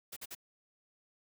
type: noise bursts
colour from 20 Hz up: white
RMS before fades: -44 dBFS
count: 3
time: 0.12-0.351 s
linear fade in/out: 10 ms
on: 45 ms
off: 48 ms
effects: none